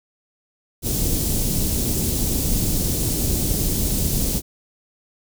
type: band-stop noise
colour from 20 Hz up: pink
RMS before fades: -21 dBFS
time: 0.82-4.42 s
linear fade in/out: 50 ms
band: 320 to 6300 Hz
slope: 12 dB/octave
effects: none